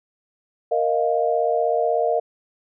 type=chord; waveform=sine; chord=Bb suspended fourth; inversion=none; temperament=equal; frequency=466.2 / 622.3 / 698.5 Hz; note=Bb4 / Eb5 / F5; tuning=0 / 0 / 0 cents; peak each=-22 dBFS; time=0.71-2.2 s; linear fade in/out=10 ms; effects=none